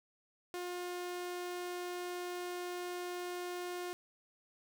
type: tone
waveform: sawtooth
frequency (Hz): 356.2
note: F4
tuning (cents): +34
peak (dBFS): -35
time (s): 0.54-3.93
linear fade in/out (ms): 0
effects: none